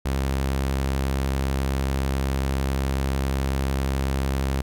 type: tone with vibrato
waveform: sawtooth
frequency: 67.3 Hz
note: C2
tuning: 49 cents sharp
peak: -18 dBFS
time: 0.05-4.62 s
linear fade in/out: 10 ms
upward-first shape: square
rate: 11 Hz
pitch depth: 9 cents each way
effects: none